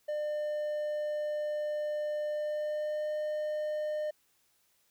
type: tone with pitch glide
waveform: triangle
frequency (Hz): 600 to 607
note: D5 to D#5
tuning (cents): +37 to -43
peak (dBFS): -29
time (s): 0.08-4.11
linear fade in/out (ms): 10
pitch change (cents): +20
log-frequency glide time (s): 2.28-3.13
effects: white hiss -71 dBFS RMS until 4.9 s